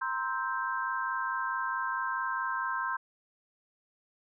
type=chord; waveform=sine; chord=C dominant seventh; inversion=third; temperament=just; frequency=941.9 / 1046.5 / 1308.1 / 1569.8 Hz; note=Bb5 / C6 / E6 / G6; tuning=+18 / 0 / -14 / +2 cents; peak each=-38 / -33 / -39 / -34 dBFS; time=0.01-2.97 s; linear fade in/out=10 ms; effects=none